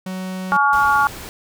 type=tone; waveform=45% pulse; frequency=186.5 Hz; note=F#3; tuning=14 cents sharp; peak=-25 dBFS; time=0.06-0.57 s; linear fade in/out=5 ms
type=harmonic tone; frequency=282.4 Hz; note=C#4; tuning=32 cents sharp; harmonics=3 / 4 / 5; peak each=-17 / -17 / -17 dBFS; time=0.52-1.07 s; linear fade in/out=0 ms
type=noise; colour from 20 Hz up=pink; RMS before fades=-34 dBFS; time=0.73-1.29 s; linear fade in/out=0 ms
effects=none